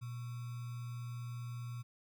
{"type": "tone with sample-and-hold", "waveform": "sine", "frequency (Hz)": 120, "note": "B2", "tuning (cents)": -49, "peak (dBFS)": -40, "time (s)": [0.01, 1.83], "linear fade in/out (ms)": 20, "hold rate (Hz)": 1225, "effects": []}